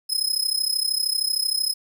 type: tone with amplitude modulation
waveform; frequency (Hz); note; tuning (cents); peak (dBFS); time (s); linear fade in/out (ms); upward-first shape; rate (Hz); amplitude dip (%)
sawtooth; 5110; D#8; +45; -15; 0.09-1.74; 20; sine; 33; 85
effects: none